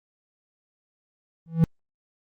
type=tone with exponential growth; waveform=triangle; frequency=164.2 Hz; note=E3; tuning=6 cents flat; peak=-9 dBFS; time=1.46-1.64 s; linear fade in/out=0 ms; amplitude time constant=39 ms; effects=Opus 32 kbps